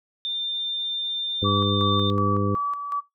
sine tone, 3596 Hz, A7, 37 cents sharp, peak -25 dBFS, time 0.25-2.1 s, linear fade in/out 0 ms
harmonic tone, 100.6 Hz, G2, 45 cents sharp, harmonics 1 / 2 / 3 / 4 / 5, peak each -24 / -27 / -29 / -30 / -31 dBFS, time 1.42-2.55 s, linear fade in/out 5 ms
sine tone with tremolo, 1148 Hz, D6, 40 cents flat, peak -22 dBFS, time 1.44-3.01 s, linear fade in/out 20 ms, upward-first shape square, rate 2.7 Hz, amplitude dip 50%
effects noise-tail reverb RT60 0.2 s tail -23 dB re dry

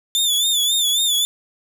sawtooth tone with vibrato, 3520 Hz, A7, in tune, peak -13 dBFS, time 0.15-1.25 s, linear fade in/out 0 ms, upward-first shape sine, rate 3.7 Hz, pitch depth 79 cents each way, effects none

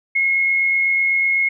sine tone with amplitude modulation, 2165 Hz, C#7, 41 cents flat, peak -13 dBFS, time 0.15-1.49 s, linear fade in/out 10 ms, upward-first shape sine, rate 88 Hz, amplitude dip 30%, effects none

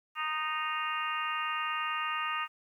harmonic tone, 309.6 Hz, D#4, 9 cents flat, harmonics 3 / 4 / 5 / 6 / 7 / 8 / 9, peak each -41 / -33 / -44 / -39 / -45 / -42 / -38 dBFS, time 0.15-2.48 s, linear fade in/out 50 ms, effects 11-bit

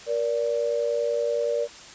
sine tone pair together, 471.2 / 581.7 Hz, A#4 / D5, +19 / -17 cents, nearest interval major third, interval 364 cents, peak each -25 dBFS, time 0.06-1.68 s, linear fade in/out 50 ms, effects white hiss -44 dBFS RMS until 1.94 s + resampled to 16000 Hz

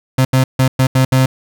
35% pulse tone bursts at uneven times, 130.81 Hz, C3, in tune, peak -7 dBFS, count 6, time 0.18-0.25 / 0.33-0.44 / 0.59-0.68 / 0.79-0.87 / 0.95-1.05 / 1.12-1.26 s, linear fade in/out 5 ms, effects none

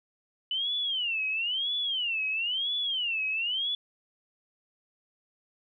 sine tone with vibrato, 2960 Hz, F#7, in tune, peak -27 dBFS, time 0.51-3.75 s, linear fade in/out 2 ms, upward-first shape sine, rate 1 Hz, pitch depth 260 cents each way, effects none

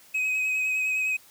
triangle tone with vibrato, 2532 Hz, D#7, 30 cents sharp, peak -22 dBFS, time 0.14-1.17 s, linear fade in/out 10 ms, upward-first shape sine, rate 9.8 Hz, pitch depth 20 cents each way, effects white hiss -54 dBFS RMS until 1.3 s + high-pass 60 Hz 12 dB/octave

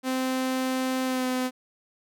sawtooth tone with pitch glide, 259.3 to 254.8 Hz, C4 to C4, -15 to -46 cents, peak -21 dBFS, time 0.03-1.51 s, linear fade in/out 50 ms, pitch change -31 cents, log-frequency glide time 1.04-1.26 s, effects none

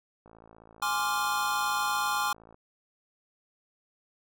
click train, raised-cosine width 1 ms, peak -38 dBFS, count 128, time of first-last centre 0.26-2.544 s, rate 55.6 Hz
square chord, D half-diminished seventh, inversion second, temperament equal, 830.6 / 1046.5 / 1174.7 / 1396.9 Hz, Ab5 / C6 / D6 / F6, 0 / 0 / 0 / 0 cents, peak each -33 dBFS, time 0.82-2.33 s, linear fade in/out 5 ms
effects none

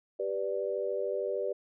sine chord, G major, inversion none, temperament equal, 392 / 493.9 / 587.3 Hz, G4 / B4 / D5, 0 / 0 / 0 cents, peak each -34 dBFS, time 0.19-1.53 s, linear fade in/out 10 ms, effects none

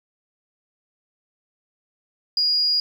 sine tone, 4871 Hz, D#8, 38 cents flat, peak -17 dBFS, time 2.37-2.8 s, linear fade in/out 2 ms, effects 8-bit

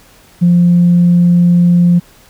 sine tone, 174.61 Hz, F3, in tune, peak -4 dBFS, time 0.41-2 s, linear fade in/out 20 ms, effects tanh soft clip ceiling -1 dBFS + pink hiss -44 dBFS RMS until 2.29 s

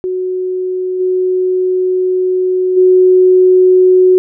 sine tone with level steps, 368.9 Hz, F#4, 5 cents flat, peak -14 / -10 / -4 dBFS, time 0.04-4.18 s, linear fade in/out 0 ms, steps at 0.99 / 2.76 s, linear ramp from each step 20 ms, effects none

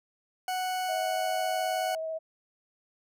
40% pulse tone, 740 Hz, F#5, in tune, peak -28 dBFS, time 0.48-1.95 s, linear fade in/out 2 ms
sine tone with vibrato, 641 Hz, E5, 49 cents flat, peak -31 dBFS, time 0.88-2.19 s, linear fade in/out 20 ms, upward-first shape square, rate 14 Hz, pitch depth 9 cents each way
effects none

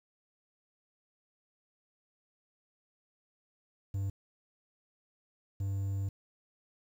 triangle tone bursts at uneven times, 98 Hz, G2, in tune, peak -29 dBFS, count 2, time 3.94-4.1 / 5.6-6.09 s, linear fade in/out 5 ms, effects 10-bit

